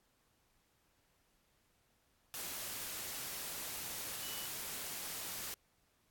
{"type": "tone in noise", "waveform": "sine", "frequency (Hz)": 2960, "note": "F#7", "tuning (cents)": 0, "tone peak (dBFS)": -49, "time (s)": [4.23, 4.47], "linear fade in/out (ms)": 0, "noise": "white", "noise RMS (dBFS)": -43, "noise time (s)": [2.34, 5.54], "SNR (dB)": -9, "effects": ["pink hiss -75 dBFS RMS until 6.1 s", "AAC 64 kbps"]}